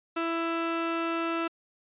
sawtooth tone pair together, 332 / 664 Hz, E4 / E5, +12 / +12 cents, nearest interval octave, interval 1200 cents, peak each -25 dBFS, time 0.16-1.48 s, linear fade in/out 10 ms, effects resampled to 8000 Hz

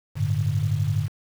sine chord, G suspended second, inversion none, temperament equal, 98 / 110 / 146.83 Hz, G2 / A2 / D3, 0 / 0 / 0 cents, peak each -25 dBFS, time 0.15-1.09 s, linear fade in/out 50 ms, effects 7-bit

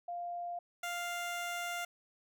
sine / 15% pulse tone pair in turn, 698.5 / 698.5 Hz, F5 / F5, 0 / 0 cents, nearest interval unison, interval 0 cents, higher neither, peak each -37 / -30 dBFS, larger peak second, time 0.08-0.59 / 0.83-1.85 s, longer second, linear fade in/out 5 ms, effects none

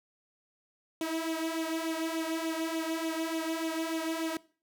sawtooth tone with flanger, 324.3 Hz, E4, 28 cents flat, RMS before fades -33 dBFS, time 1.01-4.37 s, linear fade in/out 2 ms, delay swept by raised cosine 0.29 to 2.79 ms, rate 3.4 Hz, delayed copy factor +0.65, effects noise-tail reverb RT60 0.4 s tail -21 dB re dry

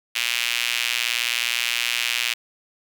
sawtooth tone with high-pass filter, 119.2 Hz, A#2, 39 cents sharp, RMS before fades -24 dBFS, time 0.15-2.34 s, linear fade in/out 10 ms, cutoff 2600 Hz, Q 2.6, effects none

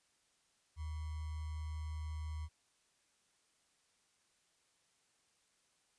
sine tone with sample-and-hold, 77.78 Hz, D#2, in tune, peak -39 dBFS, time 0.76-2.49 s, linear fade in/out 50 ms, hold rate 1050 Hz, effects white hiss -75 dBFS RMS until 5.98 s + resampled to 22050 Hz

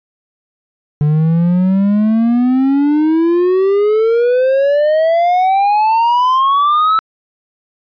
triangle exponential sweep, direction up, 146.83 to 1318.5 Hz, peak -7 dBFS, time 1.01-6.99 s, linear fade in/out 0 ms, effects resampled to 11025 Hz

